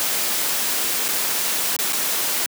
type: noise with dropouts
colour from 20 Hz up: white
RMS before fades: -22 dBFS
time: 0-2.46 s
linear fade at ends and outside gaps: 0 ms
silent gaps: 1.082-1.087 / 1.764-1.789 / 1.924-1.93 s
effects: high-pass 200 Hz 12 dB/octave